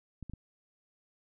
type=clicks; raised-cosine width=5 ms; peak=-30 dBFS; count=3; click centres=0.227 / 0.297 / 0.336 s; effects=none